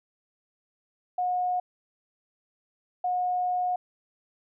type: tone pair in turn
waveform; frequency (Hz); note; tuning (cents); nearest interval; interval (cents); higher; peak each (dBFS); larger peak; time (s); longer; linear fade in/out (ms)
sine; 724 / 724; F#5 / F#5; -38 / -38; unison; 0; neither; -24; neither; 1.18-1.6 / 3.04-3.76; second; 5
effects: none